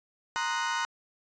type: chord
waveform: 35% pulse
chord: C half-diminished seventh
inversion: third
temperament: equal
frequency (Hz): 932.3 / 1046.5 / 1244.5 / 1480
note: Bb5 / C6 / Eb6 / Gb6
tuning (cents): 0 / 0 / 0 / 0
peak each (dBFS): -30 / -34 / -36 / -31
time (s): 0.36-0.85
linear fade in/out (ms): 0
effects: resampled to 16000 Hz